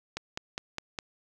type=click train; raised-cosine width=0.2 ms; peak=-16 dBFS; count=5; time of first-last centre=0.17-0.988 s; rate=4.89 Hz; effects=none